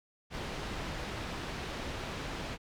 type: low-pass noise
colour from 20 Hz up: pink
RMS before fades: -39 dBFS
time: 0.3-2.58 s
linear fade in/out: 50 ms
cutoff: 4200 Hz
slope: 12 dB/octave
effects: none